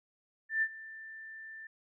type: tone with ADSR envelope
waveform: sine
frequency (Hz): 1777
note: A6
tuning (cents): +17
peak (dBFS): -25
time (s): 0.49-1.67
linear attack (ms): 130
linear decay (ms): 58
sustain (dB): -19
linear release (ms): 3
effects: none